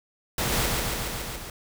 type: noise with echo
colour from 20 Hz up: pink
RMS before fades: -26 dBFS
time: 0.38-0.66 s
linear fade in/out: 2 ms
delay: 140 ms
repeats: 6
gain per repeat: -2 dB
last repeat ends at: 1.5 s
effects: none